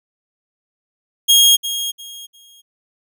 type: tone with echo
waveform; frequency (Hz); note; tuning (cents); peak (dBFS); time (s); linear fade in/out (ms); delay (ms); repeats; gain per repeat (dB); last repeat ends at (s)
sawtooth; 3261; G#7; -32; -5; 1.28-1.57; 20; 350; 3; -12; 2.62
effects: none